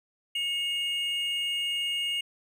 triangle tone pair together, 2204 / 2847 Hz, C#7 / F7, -11 / +33 cents, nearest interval major third, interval 444 cents, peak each -35 / -26 dBFS, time 0.35-2.21 s, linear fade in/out 5 ms, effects none

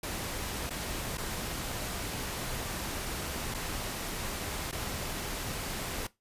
pink noise with dropouts, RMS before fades -36 dBFS, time 0.03-6.07 s, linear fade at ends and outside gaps 5 ms, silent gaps 0.696-0.705 / 1.173-1.18 / 3.542-3.545 / 4.714-4.725 s, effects noise-tail reverb RT60 0.2 s tail -19 dB re dry + resampled to 32000 Hz

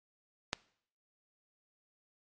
click, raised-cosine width 0.2 ms, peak -13 dBFS, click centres 0.531 s, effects noise-tail reverb RT60 0.6 s tail -22 dB re dry + MP3 48 kbps

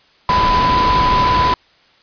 sine tone in noise, 1000 Hz, B5, 21 cents sharp, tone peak -12 dBFS, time 0.29-1.54 s, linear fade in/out 2 ms, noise pink, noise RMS -18 dBFS, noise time 0.29-1.54 s, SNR +3 dB, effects white hiss -52 dBFS RMS until 2.02 s + resampled to 11025 Hz

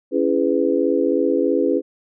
sine chord, C# minor seventh, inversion none, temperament just, 277.2 / 332.6 / 415.8 / 498.9 Hz, C#4 / E4 / G#4 / B4, 0 / +16 / +2 / +17 cents, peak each -21 dBFS, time 0.11-1.82 s, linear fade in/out 50 ms, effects none

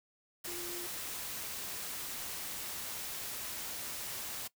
sine tone in noise, 349.2 Hz, F4, in tune, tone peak -44 dBFS, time 0.47-0.87 s, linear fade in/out 10 ms, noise white, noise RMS -41 dBFS, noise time 0.44-4.48 s, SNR -6 dB, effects noise-tail reverb RT60 0.1 s tail -20 dB re dry

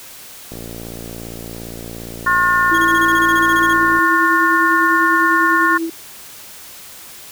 click train, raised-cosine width 2 ms, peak -18 dBFS, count 200, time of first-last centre 0.52-3.987 s, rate 57.4 Hz
harmonic tone, 358.3 Hz, F4, 44 cents sharp, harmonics 3 / 4 / 5, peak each -15 / -16 / -17 dBFS, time 2.26-5.78 s, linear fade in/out 10 ms
sine tone with tremolo, 329.6 Hz, E4, in tune, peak -17 dBFS, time 2.71-5.9 s, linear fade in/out 5 ms, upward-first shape sine, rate 10 Hz, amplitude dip 45%
sawtooth tone bursts, 3283 Hz, G#7, 21 cents flat, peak -22 dBFS, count 15, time 2.74-3.733 s, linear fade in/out 5 ms, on 41 ms, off 27 ms
effects white hiss -37 dBFS RMS until 7.31 s

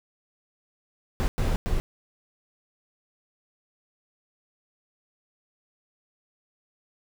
brown noise bursts at uneven times, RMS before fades -24 dBFS, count 3, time 1.2-1.28 / 1.38-1.56 / 1.66-1.8 s, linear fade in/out 0 ms, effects none

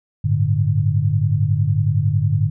sine chord, G suspended second, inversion none, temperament equal with one note detuned, 99.08 / 110 / 146.83 Hz, G2 / A2 / D3, +19 / 0 / 0 cents, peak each -19 dBFS, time 0.24-2.5 s, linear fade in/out 10 ms, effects none

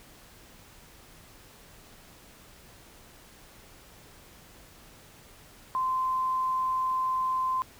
sine tone, 1036 Hz, C6, 17 cents flat, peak -25 dBFS, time 5.75-7.62 s, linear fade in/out 0 ms, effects pink hiss -53 dBFS RMS until 7.79 s

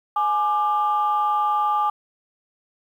sine tone pair together, 839 / 1189.4 Hz, G#5 / D6, +17 / +22 cents, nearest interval tritone, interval 605 cents, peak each -20 dBFS, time 0.16-1.9 s, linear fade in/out 5 ms, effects tanh soft clip ceiling -12 dBFS + 9-bit

